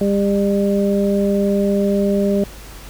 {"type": "harmonic tone", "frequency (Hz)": 200, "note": "G3", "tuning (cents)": 35, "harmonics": [1, 2, 3], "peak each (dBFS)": [-16, -19, -21], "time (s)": [0.01, 2.44], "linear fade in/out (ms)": 2, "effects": ["added 50 Hz sine -36 dBFS peak until 2.89 s", "pink hiss -39 dBFS RMS until 2.89 s"]}